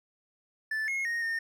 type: tone with pitch steps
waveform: triangle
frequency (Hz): 1754 / 2161 / 1862 / 1827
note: A6 / C#7 / A#6 / A#6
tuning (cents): -6 / -45 / -2 / -35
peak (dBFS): -27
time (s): 0.71-1.39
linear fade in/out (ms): 5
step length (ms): 170
effects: none